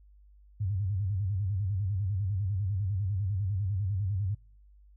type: tone with vibrato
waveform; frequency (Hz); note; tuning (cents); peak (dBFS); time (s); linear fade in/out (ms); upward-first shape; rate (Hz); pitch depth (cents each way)
sine; 98; G2; 0; -27; 0.6-4.35; 10; square; 10; 120
effects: noise-tail reverb RT60 0.5 s tail -26 dB re dry + added 50 Hz sine -54 dBFS peak until 4.96 s